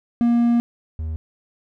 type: tone pair in turn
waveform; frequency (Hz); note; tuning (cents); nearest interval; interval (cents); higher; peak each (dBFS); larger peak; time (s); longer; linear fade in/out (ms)
triangle; 236.5 / 79.31; A#3 / D#2; +25 / +34; octave + perfect fifth; 1891; first; -12 / -22; first; 0.21-0.6 / 0.99-1.16; first; 0
effects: none